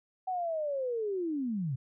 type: linear sweep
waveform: sine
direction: down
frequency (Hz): 759 to 120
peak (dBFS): -30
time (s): 0.27-1.76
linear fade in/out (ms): 10
effects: none